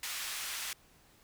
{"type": "band-pass noise", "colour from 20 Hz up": "pink", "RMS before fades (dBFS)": -39, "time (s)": [0.03, 0.73], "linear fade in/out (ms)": 2, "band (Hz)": [1700, 16000], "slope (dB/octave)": 12, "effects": ["pink hiss -63 dBFS RMS until 1.23 s"]}